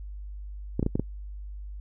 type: clicks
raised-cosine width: 3 ms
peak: -12 dBFS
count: 5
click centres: 0.795 / 0.828 / 0.864 / 0.955 / 0.996 s
effects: noise-tail reverb RT60 0.1 s tail -26 dB re dry + added 50 Hz sine -36 dBFS peak until 1.8 s